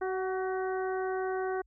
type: harmonic tone with a mistuned harmonic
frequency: 377 Hz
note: F#4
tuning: 32 cents sharp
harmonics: 1 / 2 / 3 / 4 / 5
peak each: -31 / -36 / -42 / -41 / -47 dBFS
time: 0.01-1.62 s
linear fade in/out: 10 ms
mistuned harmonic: 2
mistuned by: -19 cents
effects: added 50 Hz sine -62 dBFS peak until 1.66 s